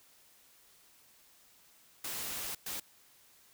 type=noise bursts at uneven times; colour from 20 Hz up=white; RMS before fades=-39 dBFS; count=2; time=2.04-2.55 / 2.66-2.8 s; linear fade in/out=5 ms; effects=white hiss -63 dBFS RMS until 3.53 s